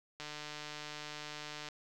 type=click train; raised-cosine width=0.2 ms; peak=-26 dBFS; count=224; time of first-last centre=0.2-1.687 s; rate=150 Hz; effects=none